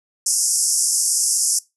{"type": "band-pass noise", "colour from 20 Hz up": "white", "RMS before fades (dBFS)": -19, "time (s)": [0.26, 1.59], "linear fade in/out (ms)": 5, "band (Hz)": [5100, 11000], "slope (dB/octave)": 96, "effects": ["noise-tail reverb RT60 0.2 s tail -20 dB re dry"]}